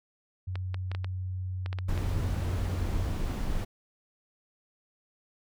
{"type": "tone with pitch glide", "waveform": "sine", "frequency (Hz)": [92.5, 90.44], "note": ["F#2", "F#2"], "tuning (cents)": [0, -39], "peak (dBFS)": -31, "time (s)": [0.47, 3.14], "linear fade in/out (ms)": 10, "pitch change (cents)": -39, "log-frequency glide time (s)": [1.76, 2.29]}
{"type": "clicks", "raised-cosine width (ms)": 0.3, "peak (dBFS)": -22, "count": 9, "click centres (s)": [0.556, 0.744, 0.916, 0.949, 1.045, 1.661, 1.729, 1.787, 1.977]}
{"type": "noise", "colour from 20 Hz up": "brown", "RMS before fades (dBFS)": -31, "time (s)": [1.88, 3.65], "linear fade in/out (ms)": 10}
{"effects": []}